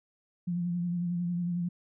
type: tone with vibrato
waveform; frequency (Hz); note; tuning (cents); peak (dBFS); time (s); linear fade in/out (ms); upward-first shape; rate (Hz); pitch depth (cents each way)
sine; 174.61; F3; 0; -28; 0.47-1.69; 10; sine; 11; 34
effects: none